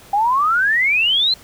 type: exponential sweep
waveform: sine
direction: up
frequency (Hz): 784 to 4186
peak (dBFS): -13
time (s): 0.13-1.34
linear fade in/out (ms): 5
effects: pink hiss -44 dBFS RMS until 1.43 s